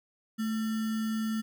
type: tone with sample-and-hold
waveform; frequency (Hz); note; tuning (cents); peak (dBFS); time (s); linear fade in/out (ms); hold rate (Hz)
sine; 220; A3; 0; -28; 0.38-1.42; 20; 1575
effects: none